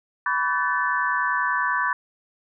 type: tone cluster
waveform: sine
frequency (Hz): 991 / 1141 / 1516 / 1748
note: B5 / C#6 / F#6 / A6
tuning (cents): +6 / +50 / +42 / -12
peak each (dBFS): -26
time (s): 0.26-1.93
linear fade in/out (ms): 2
effects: none